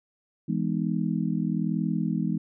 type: chord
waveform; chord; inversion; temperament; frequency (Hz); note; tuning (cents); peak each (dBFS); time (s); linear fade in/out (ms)
sine; E major seventh; none; just; 164.81 / 206 / 247.2 / 309; E3 / G#3 / B3 / D#4; 0 / -14 / +2 / -12; -28 / -28 / -31 / -33; 0.48-2.38; 10
effects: none